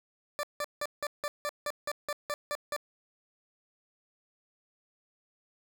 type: tone bursts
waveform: 20% pulse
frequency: 587.3 Hz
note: D5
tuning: in tune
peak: -26 dBFS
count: 12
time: 0.39-2.764 s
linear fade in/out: 0 ms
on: 42 ms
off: 170 ms
effects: 11-bit